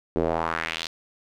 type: tone with band-pass filter sweep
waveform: square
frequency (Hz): 40.96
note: E1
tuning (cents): -10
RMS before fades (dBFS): -27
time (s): 0.16-0.87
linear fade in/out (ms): 0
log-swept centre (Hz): 380 to 4300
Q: 2.2
effects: none